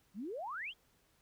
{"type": "exponential sweep", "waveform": "sine", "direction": "up", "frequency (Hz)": [177.6, 3416], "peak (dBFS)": -39, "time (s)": [0.14, 0.74], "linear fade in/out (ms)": 50, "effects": ["pink hiss -72 dBFS RMS until 1.21 s"]}